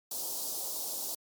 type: band-stop noise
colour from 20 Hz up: white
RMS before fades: -36 dBFS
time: 0.11-1.15 s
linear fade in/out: 5 ms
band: 880 to 4300 Hz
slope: 24 dB/octave
effects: high-pass 300 Hz 12 dB/octave + MP3 96 kbps